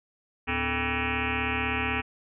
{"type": "tone with frequency modulation", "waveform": "sine", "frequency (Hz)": 1332, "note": "E6", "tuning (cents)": 18, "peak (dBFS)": -25, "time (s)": [0.47, 2.02], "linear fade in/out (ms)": 20, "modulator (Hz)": 180, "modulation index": 7.7, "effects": []}